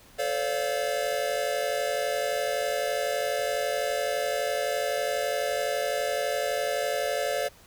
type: chord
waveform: square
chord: D minor seventh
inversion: second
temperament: equal with one note detuned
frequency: 440 / 523.3 / 575.2 / 698.5 Hz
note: A4 / C5 / D5 / F5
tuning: 0 / 0 / -36 / 0 cents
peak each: -35 / -33 / -30 / -33 dBFS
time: 0.18-7.49 s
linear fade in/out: 20 ms
effects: pink hiss -54 dBFS RMS until 7.66 s